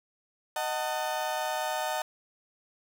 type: chord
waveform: 35% pulse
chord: D# diminished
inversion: none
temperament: just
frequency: 622.3 / 746.7 / 896 Hz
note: D#5 / F#5 / A5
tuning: 0 / +16 / +31 cents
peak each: -32 / -32 / -32 dBFS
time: 0.56-2.02 s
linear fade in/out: 2 ms
effects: none